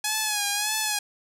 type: tone with vibrato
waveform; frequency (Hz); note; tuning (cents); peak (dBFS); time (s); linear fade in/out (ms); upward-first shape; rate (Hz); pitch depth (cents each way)
5% pulse; 839; G#5; +17; -12; 0.04-0.99; 5; sine; 1.7; 61
effects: none